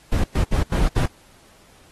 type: noise bursts at uneven times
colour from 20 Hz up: brown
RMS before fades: -18 dBFS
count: 5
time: 0.12-0.24 / 0.35-0.44 / 0.52-0.63 / 0.72-0.88 / 0.96-1.06 s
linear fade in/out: 5 ms
effects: pink hiss -53 dBFS RMS until 1.91 s + AAC 32 kbps